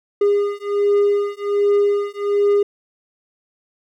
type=beating tone pair; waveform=triangle; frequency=406.5 / 407.8 Hz; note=G#4 / G#4; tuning=-37 / -32 cents; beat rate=1.3 Hz; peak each=-16 dBFS; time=0.21-2.63 s; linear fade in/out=5 ms; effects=none